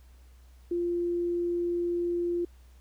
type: tone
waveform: sine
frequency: 347.1 Hz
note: F4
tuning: 11 cents flat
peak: -26 dBFS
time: 0.71-2.45 s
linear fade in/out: 5 ms
effects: added 62 Hz sine -51 dBFS peak until 2.8 s + pink hiss -65 dBFS RMS until 2.8 s